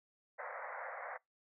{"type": "band-pass noise", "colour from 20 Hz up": "pink", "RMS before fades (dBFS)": -45, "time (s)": [0.38, 1.18], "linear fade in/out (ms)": 20, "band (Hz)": [500, 2100], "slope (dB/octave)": 96, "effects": ["noise-tail reverb RT60 0.2 s tail -26 dB re dry"]}